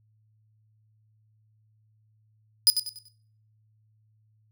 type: tone with echo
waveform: sawtooth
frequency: 4978 Hz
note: D#8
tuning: in tune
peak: -11 dBFS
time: 2.67-2.7 s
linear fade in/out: 0 ms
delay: 96 ms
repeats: 4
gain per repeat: -9 dB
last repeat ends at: 3.084 s
effects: noise-tail reverb RT60 0.6 s tail -19 dB re dry + added 108 Hz sine -62 dBFS peak until 4.51 s